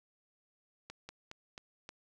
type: slowing click train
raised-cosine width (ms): 0.2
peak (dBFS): -28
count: 5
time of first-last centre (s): 0.9-1.891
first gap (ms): 190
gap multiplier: 1.18
effects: none